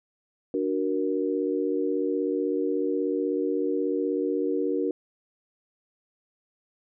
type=chord; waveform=sine; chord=D augmented; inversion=none; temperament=equal with one note detuned; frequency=293.7 / 370 / 468.9 Hz; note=D4 / F#4 / A#4; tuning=0 / 0 / +10 cents; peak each=-28 dBFS; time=0.54-4.91 s; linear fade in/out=2 ms; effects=none